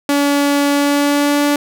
sawtooth tone with pitch glide, 285.1 to 289.7 Hz, C#4 to D4, +49 to -24 cents, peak -8 dBFS, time 0.09-1.56 s, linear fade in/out 2 ms, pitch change +27 cents, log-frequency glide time 0.7-1.44 s, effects none

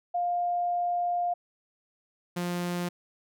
sine / sawtooth tone pair in turn, 704 / 176 Hz, F5 / F3, +14 / +14 cents, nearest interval 2 octaves, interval 2400 cents, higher first, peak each -25 dBFS, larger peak neither, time 0.14-1.34 / 2.36-2.89 s, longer first, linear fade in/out 10 ms, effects none

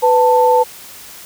sine tone pair together, 497.7 / 886.8 Hz, B4 / A5, +13 / +13 cents, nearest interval minor seventh, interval 1000 cents, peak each -11 dBFS, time 0.02-0.64 s, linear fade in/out 20 ms, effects white hiss -36 dBFS RMS until 1.25 s

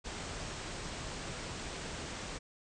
pink low-pass noise, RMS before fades -42 dBFS, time 0.04-2.39 s, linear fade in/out 20 ms, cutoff 8600 Hz, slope 96 dB/octave, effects none

